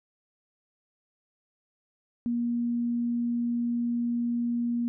sine tone, 237.7 Hz, A#3, 34 cents sharp, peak -25 dBFS, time 2.26-4.88 s, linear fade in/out 0 ms, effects none

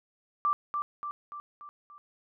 sine tone with echo, 1174.7 Hz, D6, in tune, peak -23 dBFS, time 0.45-0.53 s, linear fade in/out 0 ms, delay 290 ms, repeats 5, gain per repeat -5 dB, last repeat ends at 1.98 s, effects none

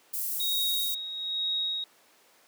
white high-pass noise, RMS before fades -32 dBFS, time 0.13-0.95 s, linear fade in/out 10 ms, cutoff 11000 Hz, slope 12 dB/octave
sine tone with tremolo, 3777 Hz, A#7, 22 cents sharp, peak -26 dBFS, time 0.4-1.84 s, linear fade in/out 2 ms, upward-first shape sine, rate 1.1 Hz, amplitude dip 60%
effects pink hiss -60 dBFS RMS until 2.47 s + high-pass 400 Hz 12 dB/octave

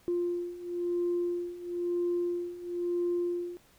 sine beating tone pair, 349.2 / 350.2 Hz, F4 / F4, 0 / +5 cents, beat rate 1 Hz, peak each -33 / -30 dBFS, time 0.08-3.57 s, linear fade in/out 0 ms, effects tanh soft clip ceiling -22 dBFS + pink hiss -62 dBFS RMS until 3.78 s

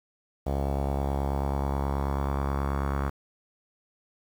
sawtooth tone with low-pass filter sweep, 69.3 Hz, C#2, in tune, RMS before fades -28 dBFS, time 0.46-3.1 s, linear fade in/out 10 ms, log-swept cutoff 690 to 1300 Hz, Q 2.7, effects 8-bit

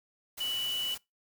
sine tone in noise, 2960 Hz, F#7, in tune, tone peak -30 dBFS, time 0.4-0.95 s, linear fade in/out 10 ms, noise white, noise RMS -42 dBFS, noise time 0.37-0.98 s, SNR +9 dB, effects noise-tail reverb RT60 0.2 s tail -23 dB re dry

